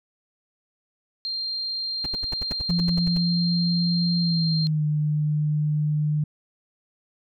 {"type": "tone", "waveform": "sine", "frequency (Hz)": 4186, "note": "C8", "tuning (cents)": 0, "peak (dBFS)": -26, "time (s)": [1.25, 4.67], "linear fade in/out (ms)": 0}
{"type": "noise bursts", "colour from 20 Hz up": "brown", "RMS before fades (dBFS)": -29, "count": 13, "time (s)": [2.04, 3.177], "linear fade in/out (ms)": 5, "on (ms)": 21, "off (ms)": 72}
{"type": "tone with pitch glide", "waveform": "sine", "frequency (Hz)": [173.1, 150.69], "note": ["F3", "D3"], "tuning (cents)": [-15, 45], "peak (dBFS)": -20, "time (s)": [2.69, 6.24], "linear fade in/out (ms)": 5, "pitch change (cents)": -240, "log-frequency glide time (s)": [4.19, 4.84]}
{"effects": []}